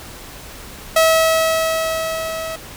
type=tone with level ramp; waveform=sawtooth; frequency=646 Hz; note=E5; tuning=35 cents flat; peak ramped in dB=-6 to -21 dBFS; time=0.96-2.56 s; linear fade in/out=5 ms; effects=pink hiss -36 dBFS RMS until 2.76 s